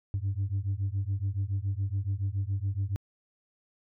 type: beating tone pair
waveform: sine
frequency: 94.9 / 102 Hz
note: F#2 / G#2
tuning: +44 / -31 cents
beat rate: 7.1 Hz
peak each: -29 dBFS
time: 0.14-2.96 s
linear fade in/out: 0 ms
effects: tanh soft clip ceiling -24 dBFS